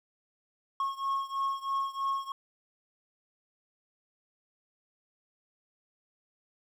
triangle beating tone pair, 1090 / 1093.1 Hz, C#6 / C#6, -29 / -25 cents, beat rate 3.1 Hz, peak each -30 / -32 dBFS, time 0.8-2.32 s, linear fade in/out 2 ms, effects 11-bit

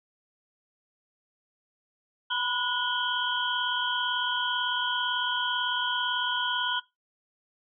sine tone cluster, 961 / 999 / 1456 / 3066 / 3281 Hz, B5 / B5 / F#6 / G7 / G#7, -48 / +20 / -28 / -39 / -22 cents, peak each -38 / -33 / -31 / -32 / -33 dBFS, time 2.3-6.8 s, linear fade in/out 10 ms, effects noise-tail reverb RT60 0.2 s tail -19 dB re dry

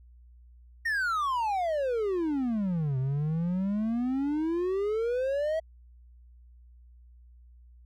triangle exponential two-way sweep, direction down then up, 1881 to 128.4 to 654 Hz, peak -24 dBFS, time 0.85-5.6 s, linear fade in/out 10 ms, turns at 2.98 s, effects added 60 Hz sine -51 dBFS peak until 7.85 s

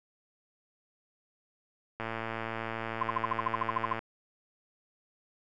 click train, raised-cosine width 0.5 ms, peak -20 dBFS, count 226, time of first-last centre 2-3.991 s, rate 113 Hz
sine tone bursts, 1035 Hz, C6, 19 cents flat, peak -24 dBFS, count 13, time 3.01-3.93 s, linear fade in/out 5 ms, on 20 ms, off 55 ms
effects none

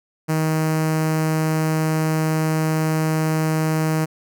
sawtooth tone with notch filter, 157.7 Hz, D#3, 24 cents sharp, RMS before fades -20 dBFS, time 0.28-4.06 s, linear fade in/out 20 ms, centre 3500 Hz, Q 1.5, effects none

